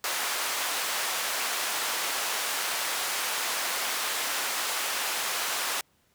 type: band-pass noise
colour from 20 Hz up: pink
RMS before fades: -30 dBFS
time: 0.04-5.81 s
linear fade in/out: 2 ms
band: 850 to 16000 Hz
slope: 12 dB/octave
effects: pink hiss -67 dBFS RMS until 6.14 s + high-pass 60 Hz 12 dB/octave